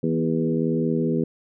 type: harmonic tone with a mistuned harmonic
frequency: 81.4 Hz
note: E2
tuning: 21 cents flat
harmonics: 2 / 3 / 4 / 5 / 6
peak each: -25 / -24 / -28 / -27 / -30 dBFS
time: 0.03-1.24 s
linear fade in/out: 5 ms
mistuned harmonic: 3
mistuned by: -24 cents
effects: none